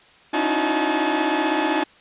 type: tone cluster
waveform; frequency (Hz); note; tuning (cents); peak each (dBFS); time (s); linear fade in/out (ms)
sawtooth; 277 / 306.4 / 322.3 / 361 / 857; C#4 / D#4 / E4 / F#4 / A5; -1 / -27 / -39 / -43 / -46; -25 / -20 / -22 / -24 / -20; 0.33-1.84; 10
effects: white hiss -51 dBFS RMS until 2 s + resampled to 8000 Hz